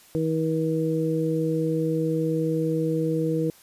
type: harmonic tone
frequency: 160.1 Hz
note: D#3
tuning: 50 cents sharp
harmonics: 1 / 2 / 3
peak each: -26 / -26 / -26 dBFS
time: 0.15-3.5 s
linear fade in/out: 0 ms
effects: white hiss -53 dBFS RMS until 3.62 s + resampled to 32000 Hz